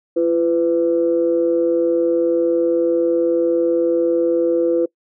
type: tone pair together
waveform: sine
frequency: 340 / 501.9 Hz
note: F4 / B4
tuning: -46 / +28 cents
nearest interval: perfect fifth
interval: 674 cents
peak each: -16 dBFS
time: 0.16-4.86 s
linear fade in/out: 10 ms
effects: noise-tail reverb RT60 0.1 s tail -23 dB re dry + tanh soft clip ceiling -6 dBFS